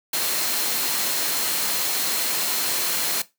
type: tone in noise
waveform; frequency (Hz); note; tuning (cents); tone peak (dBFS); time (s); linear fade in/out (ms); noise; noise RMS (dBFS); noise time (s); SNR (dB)
sine; 4186; C8; 0; -32; 0.13-3.22; 5; white; -24; 0.13-3.22; -11
effects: noise-tail reverb RT60 0.2 s tail -17 dB re dry + high-pass 200 Hz 12 dB/octave